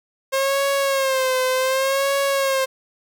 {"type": "tone with vibrato", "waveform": "sawtooth", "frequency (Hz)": 534, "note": "C5", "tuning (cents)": 35, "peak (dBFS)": -14, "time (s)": [0.32, 2.66], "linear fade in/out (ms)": 20, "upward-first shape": "sine", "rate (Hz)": 0.67, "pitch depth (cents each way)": 68, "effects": []}